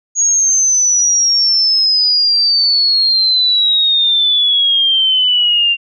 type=exponential sweep; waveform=sine; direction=down; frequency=6680 to 2770 Hz; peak=-9 dBFS; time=0.15-5.77 s; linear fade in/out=50 ms; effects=none